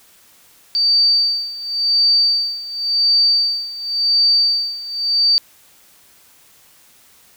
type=tone with tremolo; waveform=sine; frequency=4620 Hz; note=D8; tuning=29 cents flat; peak=-10 dBFS; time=0.75-5.38 s; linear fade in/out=0 ms; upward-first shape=sine; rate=0.92 Hz; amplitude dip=85%; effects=white hiss -50 dBFS RMS until 7.36 s